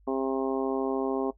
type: harmonic tone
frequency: 133.5 Hz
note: C3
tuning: 35 cents sharp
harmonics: 2 / 3 / 4 / 5 / 6 / 7 / 8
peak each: -30 / -30 / -36 / -36 / -38 / -41 / -39 dBFS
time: 0.07-1.31 s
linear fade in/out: 10 ms
effects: noise-tail reverb RT60 0.1 s tail -17 dB re dry + added 50 Hz sine -56 dBFS peak until 1.37 s

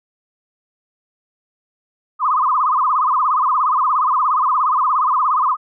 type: tone with vibrato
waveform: sine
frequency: 1120 Hz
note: C#6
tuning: 18 cents sharp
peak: -13 dBFS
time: 2.19-5.57 s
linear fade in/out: 50 ms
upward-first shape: sine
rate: 17 Hz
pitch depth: 210 cents each way
effects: none

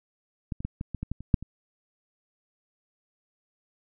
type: clicks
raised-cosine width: 5 ms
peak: -18 / -24 / -18 / -20 / -20 / -19 / -18 / -27 / -6 / -25 dBFS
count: 10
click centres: 0.522 / 0.605 / 0.65 / 0.811 / 0.947 / 1.03 / 1.116 / 1.206 / 1.342 / 1.426 s
effects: none

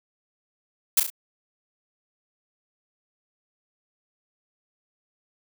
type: noise with echo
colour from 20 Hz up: blue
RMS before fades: -17 dBFS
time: 0.97-1 s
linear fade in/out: 5 ms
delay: 34 ms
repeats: 3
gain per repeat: -6 dB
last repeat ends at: 1.102 s
effects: none

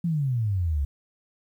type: exponential sweep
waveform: sine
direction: down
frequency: 176.2 to 67.5 Hz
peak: -22 dBFS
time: 0.04-0.85 s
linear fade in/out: 5 ms
effects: 10-bit

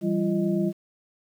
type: tone cluster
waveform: sine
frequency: 166.7 / 195.2 / 341.5 / 622 Hz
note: E3 / G3 / F4 / D#5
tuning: +20 / -7 / -39 / -1 cents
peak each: -30 / -24 / -26 / -33 dBFS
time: 0.01-0.73 s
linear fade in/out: 50 ms
effects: 9-bit

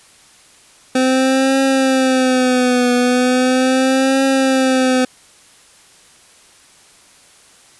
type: tone with vibrato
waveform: 25% pulse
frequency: 257.2 Hz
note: C4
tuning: 30 cents flat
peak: -8 dBFS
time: 0.95-5.05 s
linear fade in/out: 5 ms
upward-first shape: triangle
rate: 0.38 Hz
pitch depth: 81 cents each way
effects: white hiss -47 dBFS RMS until 7.79 s + resampled to 24000 Hz

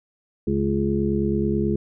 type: harmonic tone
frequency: 69.3 Hz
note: C#2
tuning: in tune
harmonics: 1 / 2 / 3 / 5 / 6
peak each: -29 / -28 / -23 / -25 / -27 dBFS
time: 0.47-1.76 s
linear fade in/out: 5 ms
effects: none

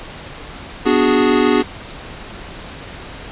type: chord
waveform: square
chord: G# half-diminished seventh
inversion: first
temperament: equal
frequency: 246.9 / 293.7 / 370 / 415.3 Hz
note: B3 / D4 / F#4 / G#4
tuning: 0 / 0 / 0 / 0 cents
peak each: -18 dBFS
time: 0.85-1.63 s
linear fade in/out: 20 ms
effects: pink hiss -33 dBFS RMS until 3.31 s + resampled to 8000 Hz

